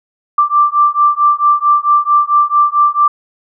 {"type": "beating tone pair", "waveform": "sine", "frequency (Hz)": [1174.7, 1179.2], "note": ["D6", "D6"], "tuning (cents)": [0, 7], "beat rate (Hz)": 4.5, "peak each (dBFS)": -11, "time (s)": [0.38, 3.08], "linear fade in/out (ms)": 5, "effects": []}